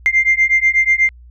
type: beating tone pair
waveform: sine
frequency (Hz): 2093 / 2101.2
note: C7 / C7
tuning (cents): 0 / +7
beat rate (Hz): 8.2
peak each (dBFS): -13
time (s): 0.06-1.09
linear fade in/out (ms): 0
effects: tanh soft clip ceiling -4 dBFS + added 60 Hz sine -38 dBFS peak until 1.3 s